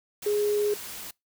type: tone in noise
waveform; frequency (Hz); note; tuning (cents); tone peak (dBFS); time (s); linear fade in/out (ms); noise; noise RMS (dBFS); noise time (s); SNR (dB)
sine; 415.3; G#4; 0; -22; 0.26-0.74; 5; white; -39; 0.22-1.11; +14
effects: noise-tail reverb RT60 0.2 s tail -25 dB re dry